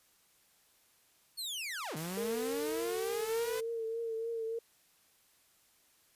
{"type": "linear two-way sweep", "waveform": "sawtooth", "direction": "down then up", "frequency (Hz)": [4435, 150, 510], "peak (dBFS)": -34, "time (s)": [1.37, 3.61], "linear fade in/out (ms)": 20, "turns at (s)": 1.96}
{"type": "noise", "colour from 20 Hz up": "white", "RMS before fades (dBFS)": -45, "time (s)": [1.96, 3.61], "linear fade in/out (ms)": 10}
{"type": "tone with vibrato", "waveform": "sine", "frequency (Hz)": 454.9, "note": "A#4", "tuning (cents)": -42, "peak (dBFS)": -34, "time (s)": [2.17, 4.59], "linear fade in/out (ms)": 5, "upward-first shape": "triangle", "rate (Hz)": 3.4, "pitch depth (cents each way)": 42}
{"effects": ["white hiss -68 dBFS RMS until 6.15 s", "resampled to 32000 Hz"]}